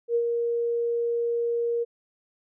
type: tone with ADSR envelope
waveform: sine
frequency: 470 Hz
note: A#4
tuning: 14 cents sharp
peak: -19 dBFS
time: 0.08-1.85 s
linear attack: 72 ms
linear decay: 70 ms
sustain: -4 dB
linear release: 26 ms
effects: none